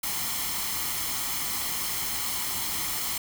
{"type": "noise with comb filter", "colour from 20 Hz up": "white", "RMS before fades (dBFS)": -30, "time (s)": [0.03, 3.18], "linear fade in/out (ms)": 5, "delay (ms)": 0.95, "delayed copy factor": 0.55, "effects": []}